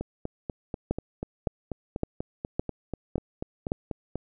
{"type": "two click trains", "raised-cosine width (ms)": 2, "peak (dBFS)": [-18, -12], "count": [18, 6], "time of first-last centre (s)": [[0.01, 4.156], [0.91, 3.719]], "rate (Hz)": [4.1, 1.78], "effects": []}